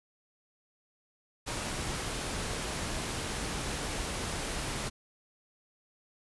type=noise; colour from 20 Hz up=pink; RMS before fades=-35 dBFS; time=1.46-4.9 s; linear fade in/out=20 ms; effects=resampled to 24000 Hz